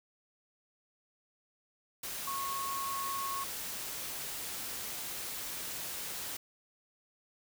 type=tone in noise; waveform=sine; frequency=1096 Hz; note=C#6; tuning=20 cents flat; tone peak=-35 dBFS; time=2.27-3.44 s; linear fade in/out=5 ms; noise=white; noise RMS=-40 dBFS; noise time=2.03-6.37 s; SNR=+2 dB; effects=none